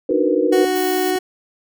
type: chord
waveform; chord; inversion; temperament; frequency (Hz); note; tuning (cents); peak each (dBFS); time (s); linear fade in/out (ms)
sine; B major seventh; first; equal with one note detuned; 311.1 / 370 / 466.2 / 498.5; D#4 / F#4 / A#4 / B4; 0 / 0 / 0 / +16; -20; 0.09-0.65; 5
type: tone with pitch glide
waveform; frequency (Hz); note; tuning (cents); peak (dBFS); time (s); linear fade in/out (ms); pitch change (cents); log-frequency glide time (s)
sine; 293.7 to 306.7; D4 to D#4; 0 to -25; -23; 0.11-1.16; 0; +75; 0.36-0.84
type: tone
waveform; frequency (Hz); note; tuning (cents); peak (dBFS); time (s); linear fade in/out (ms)
30% pulse; 370; F#4; 0; -15; 0.52-1.19; 10
type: noise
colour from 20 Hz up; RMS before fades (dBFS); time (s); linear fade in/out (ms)
violet; -30; 0.75-1.11; 10
effects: none